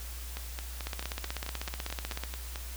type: two click trains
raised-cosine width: 0.2 ms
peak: -20 / -17 dBFS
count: 11 / 23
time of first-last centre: 0.37-2.558 / 0.87-2.236 s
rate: 4.57 / 16.1 Hz
effects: added 60 Hz sine -39 dBFS peak until 2.76 s + white hiss -46 dBFS RMS until 2.76 s

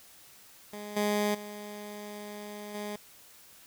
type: tone with level steps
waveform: 15% pulse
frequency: 207.7 Hz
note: G#3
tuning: in tune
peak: -33 / -20 / -34 / -29 dBFS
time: 0.73-2.96 s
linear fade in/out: 2 ms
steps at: 0.96 / 1.34 / 2.74 s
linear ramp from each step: 10 ms
effects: white hiss -55 dBFS RMS until 3.66 s

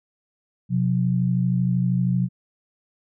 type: tone pair together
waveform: sine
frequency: 127.56 / 180.4 Hz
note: C3 / F#3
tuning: -44 / -44 cents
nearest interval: tritone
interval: 600 cents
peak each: -21 dBFS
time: 0.69-2.29 s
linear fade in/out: 50 ms
effects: none

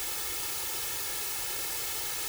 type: noise with comb filter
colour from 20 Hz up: white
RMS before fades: -34 dBFS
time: 0-2.28 s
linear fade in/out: 0 ms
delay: 2.3 ms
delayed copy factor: +1
effects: none

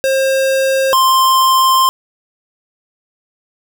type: tone pair in turn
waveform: square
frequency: 534 / 1049 Hz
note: C5 / C6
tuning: +35 / +4 cents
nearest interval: octave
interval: 1169 cents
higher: second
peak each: -12 / -9 dBFS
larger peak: second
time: 0.04-0.93 / 0.93-1.89 s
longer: second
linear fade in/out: 0 ms
effects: none

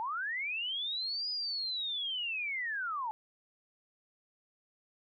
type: linear two-way sweep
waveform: sine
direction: up then down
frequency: 845 to 4990 to 845 Hz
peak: -33 dBFS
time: 0-3.11 s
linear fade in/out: 0 ms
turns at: 1.3 s
effects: none

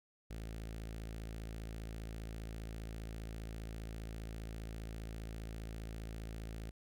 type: tone with notch filter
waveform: sawtooth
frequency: 55 Hz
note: A1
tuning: in tune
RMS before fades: -45 dBFS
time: 0.3-6.71 s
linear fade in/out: 10 ms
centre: 1000 Hz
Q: 1.6
effects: none

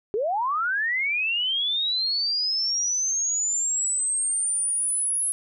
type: linear sweep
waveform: sine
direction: up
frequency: 388.4 to 10740 Hz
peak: -22 dBFS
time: 0.14-5.32 s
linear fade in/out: 0 ms
effects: none

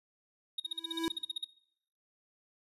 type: tone bursts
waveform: triangle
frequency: 3729 Hz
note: A#7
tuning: in tune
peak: -30 dBFS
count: 14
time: 0.58-1.445 s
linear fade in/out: 5 ms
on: 20 ms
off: 45 ms
type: tone with exponential growth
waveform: square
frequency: 329.6 Hz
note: E4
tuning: in tune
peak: -29 dBFS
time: 0.64-1.08 s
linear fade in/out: 0 ms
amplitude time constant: 94 ms
effects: noise-tail reverb RT60 0.7 s tail -20 dB re dry + resampled to 32000 Hz

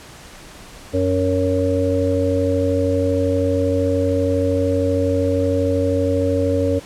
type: harmonic tone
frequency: 92.8 Hz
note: F#2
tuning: 6 cents sharp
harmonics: 1 / 3 / 5 / 6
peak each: -21 / -21 / -21 / -21 dBFS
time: 0.93-6.8 s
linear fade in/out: 20 ms
effects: pink hiss -40 dBFS RMS until 6.85 s + low-pass 10000 Hz 12 dB/octave

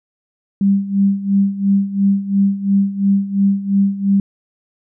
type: tone with tremolo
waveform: sine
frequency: 197.7 Hz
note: G3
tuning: 15 cents sharp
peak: -9 dBFS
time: 0.61-4.2 s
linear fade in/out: 2 ms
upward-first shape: sine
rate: 2.9 Hz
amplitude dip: 80%
effects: none

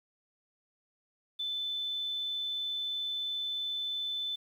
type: tone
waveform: sine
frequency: 3517 Hz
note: A7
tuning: 1 cent flat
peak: -32 dBFS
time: 1.39-4.36 s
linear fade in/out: 10 ms
effects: 10-bit

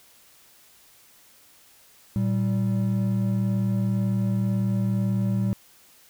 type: tone pair together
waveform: triangle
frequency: 115.1 / 193.17 Hz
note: A#2 / G3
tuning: -22 / -25 cents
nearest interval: major sixth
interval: 897 cents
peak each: -22 dBFS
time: 2.16-5.53 s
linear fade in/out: 0 ms
effects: white hiss -55 dBFS RMS until 6.09 s

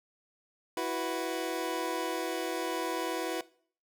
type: chord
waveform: 25% pulse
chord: E suspended second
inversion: none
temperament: equal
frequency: 329.6 / 370 / 493.9 Hz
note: E4 / F#4 / B4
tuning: 0 / 0 / 0 cents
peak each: -32 dBFS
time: 0.77-3.41 s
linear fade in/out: 2 ms
effects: noise-tail reverb RT60 0.5 s tail -20 dB re dry

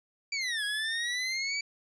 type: exponential two-way sweep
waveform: 25% pulse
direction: down then up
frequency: 2349 to 1648 to 2309 Hz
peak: -26 dBFS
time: 0.32-1.61 s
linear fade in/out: 5 ms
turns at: 0.64 s
effects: resampled to 22050 Hz

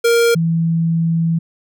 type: tone pair in turn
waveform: square / sine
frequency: 467.3 / 165.22 Hz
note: A#4 / E3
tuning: +4 / +4 cents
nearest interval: octave + tritone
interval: 1800 cents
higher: first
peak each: -11 / -13 dBFS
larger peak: first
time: 0.04-0.35 / 0.35-1.39 s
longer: second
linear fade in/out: 10 ms
effects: none

